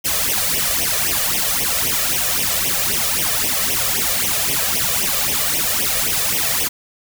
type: noise with flanger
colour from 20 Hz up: white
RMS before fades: -19 dBFS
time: 0.04-6.69 s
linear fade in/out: 20 ms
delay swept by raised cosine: 0.33 to 1.73 ms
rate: 3.8 Hz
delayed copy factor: +1
effects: none

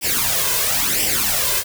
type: noise with flanger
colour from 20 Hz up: white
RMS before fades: -19 dBFS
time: 0.01-1.64 s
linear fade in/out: 50 ms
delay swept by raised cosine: 0.37 to 1.97 ms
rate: 0.98 Hz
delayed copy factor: +0.7
effects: none

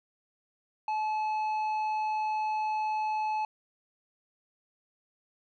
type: tone with tanh clipping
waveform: sine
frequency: 861 Hz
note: A5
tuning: 38 cents flat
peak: -29 dBFS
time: 0.88-3.45 s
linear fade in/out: 2 ms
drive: 7 dB
effects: none

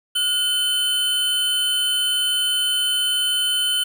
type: tone pair together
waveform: square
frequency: 1438 / 3047 Hz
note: F#6 / G7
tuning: -50 / -50 cents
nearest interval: octave + minor second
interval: 1300 cents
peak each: -31 / -19 dBFS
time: 0.15-3.84 s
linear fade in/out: 10 ms
effects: 8-bit

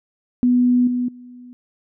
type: tone with level steps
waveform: sine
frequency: 246.9 Hz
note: B3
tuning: in tune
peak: -12 / -18 / -37 dBFS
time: 0.43-1.53 s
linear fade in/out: 0 ms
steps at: 0.87 / 1.08 s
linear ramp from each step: 5 ms
effects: none

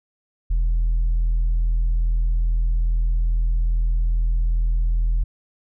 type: tone with tanh clipping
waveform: sine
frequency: 41.2 Hz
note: E1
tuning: in tune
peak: -17 dBFS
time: 0.5-5.24 s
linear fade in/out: 10 ms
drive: 1 dB
effects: none

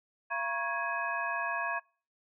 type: tone cluster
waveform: sine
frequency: 683 / 952 / 1098 / 1660 / 2528 Hz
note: F5 / A#5 / C#6 / G#6 / D#7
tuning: -39 / +36 / -17 / -1 / +27 cents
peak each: -38 / -38 / -37 / -34 / -39 dBFS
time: 0.3-1.8 s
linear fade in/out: 20 ms
effects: noise-tail reverb RT60 0.4 s tail -25 dB re dry

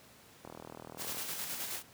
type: click train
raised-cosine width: 1 ms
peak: -31 dBFS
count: 30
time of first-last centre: 0.45-1.171 s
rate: 40.2 Hz
type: noise with tremolo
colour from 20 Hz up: white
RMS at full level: -38 dBFS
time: 0.97-1.83 s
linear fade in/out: 50 ms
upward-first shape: square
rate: 9.5 Hz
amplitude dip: 35%
effects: pink hiss -58 dBFS RMS until 1.93 s + high-pass 100 Hz 12 dB/octave

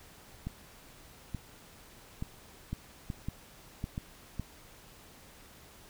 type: two click trains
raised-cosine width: 5 ms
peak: -22 / -23 dBFS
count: 4 / 5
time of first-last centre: 2.73-4.397 / 0.47-3.979 s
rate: 1.8 / 1.14 Hz
effects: pink hiss -55 dBFS RMS until 5.89 s

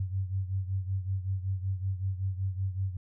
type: beating tone pair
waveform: sine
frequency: 94.2 / 99.5 Hz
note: F#2 / G2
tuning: +32 / +26 cents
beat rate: 5.3 Hz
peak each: -30 / -35 dBFS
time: 0-2.97 s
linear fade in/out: 5 ms
effects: none

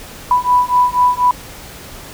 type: beating tone pair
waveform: sine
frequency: 987.8 / 991.9 Hz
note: B5 / B5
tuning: 0 / +7 cents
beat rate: 4.1 Hz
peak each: -13 dBFS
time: 0.31-1.31 s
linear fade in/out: 2 ms
effects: pink hiss -34 dBFS RMS until 2.13 s

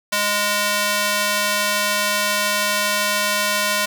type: tone with high-pass filter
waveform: square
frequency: 206.4 Hz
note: G#3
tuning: 10 cents flat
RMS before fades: -20 dBFS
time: 0.12-3.86 s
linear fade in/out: 10 ms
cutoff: 1000 Hz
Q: 0.53
effects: none

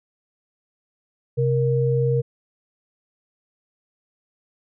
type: tone pair together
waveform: sine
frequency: 131.4 / 468.3 Hz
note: C3 / A#4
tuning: +8 / +8 cents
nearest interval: octave + minor seventh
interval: 2200 cents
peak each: -19 / -21 dBFS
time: 1.37-2.22 s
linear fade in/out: 20 ms
effects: none

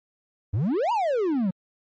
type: exponential two-way sweep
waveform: triangle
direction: up then down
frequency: 87.7 to 987.8 to 174.9 Hz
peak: -19 dBFS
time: 0.53-1.51 s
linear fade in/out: 10 ms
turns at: 0.92 s
effects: MP3 32 kbps

